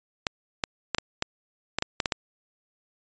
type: clicks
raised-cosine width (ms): 0.2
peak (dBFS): -7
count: 10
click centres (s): 0.268 / 0.638 / 0.947 / 0.984 / 1.224 / 1.786 / 1.824 / 2.002 / 2.058 / 2.122
effects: resampled to 16000 Hz